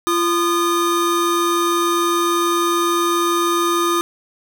square tone pair together, 343.8 / 1225 Hz, F4 / D#6, -27 / -27 cents, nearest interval octave + minor seventh, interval 2200 cents, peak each -19 dBFS, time 0.07-4.01 s, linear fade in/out 0 ms, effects none

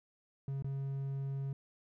triangle tone with dropouts, 137 Hz, C#3, 20 cents flat, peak -33 dBFS, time 0.48-1.53 s, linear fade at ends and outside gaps 2 ms, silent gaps 0.624-0.644 s, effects none

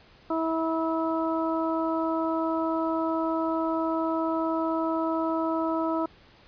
harmonic tone, 324.5 Hz, E4, 27 cents flat, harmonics 1 / 2 / 3 / 4, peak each -27 / -30 / -32 / -33 dBFS, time 0.3-6.06 s, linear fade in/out 5 ms, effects pink hiss -55 dBFS RMS until 6.47 s + resampled to 11025 Hz

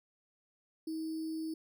sine tone with sample-and-hold, 318.7 Hz, D#4, 42 cents sharp, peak -35 dBFS, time 0.87-1.54 s, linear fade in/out 5 ms, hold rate 4900 Hz, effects none

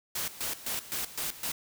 white noise with tremolo, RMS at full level -33 dBFS, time 0.15-1.52 s, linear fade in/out 5 ms, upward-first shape square, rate 3.9 Hz, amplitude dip 80%, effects none

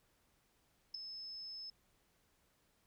sine tone with ADSR envelope, 5220 Hz, E8, 18 cents flat, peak -35 dBFS, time 0.94-1.7 s, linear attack 8 ms, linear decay 3 ms, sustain -10 dB, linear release 3 ms, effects pink hiss -75 dBFS RMS until 2.86 s

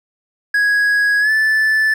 triangle tone with pitch glide, 1661.2 to 1750.9 Hz, G#6 to A6, 0 to -9 cents, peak -10 dBFS, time 0.54-1.94 s, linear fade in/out 5 ms, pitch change +91 cents, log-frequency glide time 1.2-1.31 s, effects none

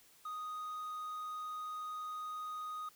triangle tone, 1244.5 Hz, D#6, in tune, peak -38 dBFS, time 0.25-2.89 s, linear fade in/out 5 ms, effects white hiss -64 dBFS RMS until 2.95 s

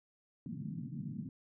white band-pass noise, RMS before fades -42 dBFS, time 0.46-1.29 s, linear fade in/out 2 ms, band 120 to 240 Hz, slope 48 dB/octave, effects none

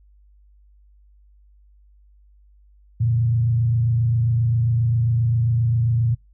sine tone with frequency modulation, 116.54 Hz, A#2, in tune, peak -16 dBFS, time 3-6.15 s, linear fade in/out 10 ms, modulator 27.5 Hz, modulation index 0.51, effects noise-tail reverb RT60 0.2 s tail -26 dB re dry + added 50 Hz sine -50 dBFS peak until 6.33 s

